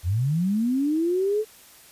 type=linear sweep; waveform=sine; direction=up; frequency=77.78 to 440 Hz; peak=-20 dBFS; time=0.03-1.45 s; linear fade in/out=50 ms; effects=white hiss -50 dBFS RMS until 1.91 s + resampled to 32000 Hz